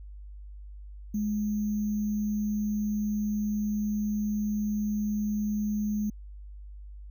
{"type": "tone with sample-and-hold", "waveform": "sine", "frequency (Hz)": 209.7, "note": "G#3", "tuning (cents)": 17, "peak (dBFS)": -26, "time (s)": [1.14, 6.1], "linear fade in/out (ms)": 5, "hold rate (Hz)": 6300, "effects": ["added 50 Hz sine -41 dBFS peak until 7.1 s"]}